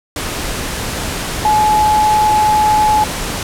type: tone in noise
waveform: sine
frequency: 852 Hz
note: G#5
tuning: 44 cents sharp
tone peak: -9 dBFS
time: 1.45-3.04 s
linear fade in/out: 2 ms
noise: pink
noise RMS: -21 dBFS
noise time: 0.16-3.43 s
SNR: +9 dB
effects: low-pass 12000 Hz 12 dB/octave